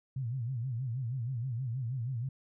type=tone with vibrato; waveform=sine; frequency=123.47 Hz; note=B2; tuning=in tune; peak=-32 dBFS; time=0.16-2.29 s; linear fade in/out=5 ms; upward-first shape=sine; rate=6.3 Hz; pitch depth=160 cents each way; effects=none